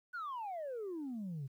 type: exponential sweep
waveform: sine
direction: down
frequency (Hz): 1506 to 128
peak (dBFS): -37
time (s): 0.13-1.48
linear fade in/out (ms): 20
effects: tanh soft clip ceiling -37 dBFS + 12-bit